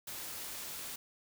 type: noise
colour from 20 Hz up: white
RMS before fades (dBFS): -43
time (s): 0.07-0.96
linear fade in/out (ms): 5
effects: none